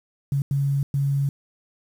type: tone bursts at uneven times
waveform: sine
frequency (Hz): 139.6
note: C#3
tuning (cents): +13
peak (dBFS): -19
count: 3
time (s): 0.32-0.42 / 0.51-0.83 / 0.94-1.29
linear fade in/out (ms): 2
effects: 8-bit